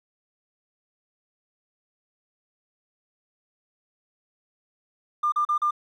triangle tone bursts, 1200 Hz, D6, 37 cents sharp, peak -16 dBFS, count 4, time 5.23-5.709 s, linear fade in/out 10 ms, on 92 ms, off 37 ms, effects tanh soft clip ceiling -18 dBFS

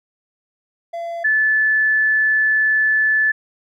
triangle / sine tone pair in turn, 679 / 1738.9 Hz, F5 / A6, -49 / -21 cents, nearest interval octave + major third, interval 1628 cents, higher second, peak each -22 / -13 dBFS, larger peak second, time 0.93-1.24 / 1.24-3.32 s, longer second, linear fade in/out 10 ms, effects none

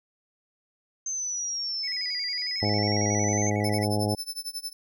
sine exponential two-way sweep, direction down then up, 6300 to 4766 to 6300 Hz, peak -28 dBFS, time 1.06-3.5 s, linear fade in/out 5 ms, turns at 2.25 s
triangle tone with vibrato, 2093 Hz, C7, in tune, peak -34 dBFS, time 1.83-3.85 s, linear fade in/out 10 ms, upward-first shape square, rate 11 Hz, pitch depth 99 cents each way
harmonic tone, 104.1 Hz, G#2, 5 cents sharp, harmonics 1 / 2 / 3 / 4 / 5 / 6 / 7 / 8, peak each -27 / -30 / -32 / -33 / -34 / -35 / -35 / -36 dBFS, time 2.62-4.15 s, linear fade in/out 5 ms
sawtooth tone with tremolo, 5274 Hz, E8, in tune, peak -27 dBFS, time 3.64-4.73 s, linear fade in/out 2 ms, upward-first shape sine, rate 11 Hz, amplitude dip 95%
effects none

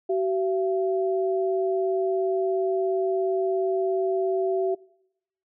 sine tone pair together, 380 / 677.1 Hz, F#4 / E5, +46 / +46 cents, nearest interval minor seventh, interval 1000 cents, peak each -22 / -28 dBFS, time 0.09-4.75 s, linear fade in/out 10 ms, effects noise-tail reverb RT60 0.8 s tail -23 dB re dry

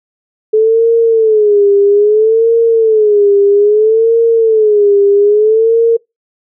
sine tone with vibrato, 430 Hz, A4, 40 cents flat, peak -5 dBFS, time 0.53-5.97 s, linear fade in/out 10 ms, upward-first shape sine, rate 0.61 Hz, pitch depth 120 cents each way, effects noise-tail reverb RT60 0.2 s tail -25 dB re dry

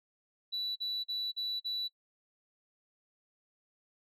sine tone bursts, 3951 Hz, B7, in tune, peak -31 dBFS, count 5, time 0.52-1.884 s, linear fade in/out 20 ms, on 240 ms, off 41 ms, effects noise-tail reverb RT60 0.1 s tail -24 dB re dry + tanh soft clip ceiling -30 dBFS

